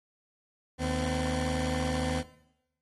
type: tone pair together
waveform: 20% pulse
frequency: 77.5 / 255.5 Hz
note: D#2 / C4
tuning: -6 / -41 cents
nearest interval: octave + major sixth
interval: 2065 cents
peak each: -26 dBFS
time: 0.78-2.24 s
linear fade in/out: 50 ms
effects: noise-tail reverb RT60 0.9 s tail -20 dB re dry + AAC 32 kbps